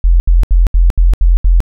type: tone bursts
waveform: sine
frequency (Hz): 43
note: F1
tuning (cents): -26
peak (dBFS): -4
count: 7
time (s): 0.04-1.604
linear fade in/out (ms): 0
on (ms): 160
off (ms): 74
effects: none